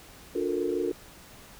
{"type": "chord", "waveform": "sine", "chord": "Bb major seventh", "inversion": "first", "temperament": "equal with one note detuned", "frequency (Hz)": [293.7, 358, 440, 466.2], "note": ["D4", "F4", "A4", "Bb4"], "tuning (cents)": [0, 43, 0, 0], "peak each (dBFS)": [-33, -29, -32, -33], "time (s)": [0.35, 0.92], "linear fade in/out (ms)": 5, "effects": ["pink hiss -50 dBFS RMS until 1.59 s"]}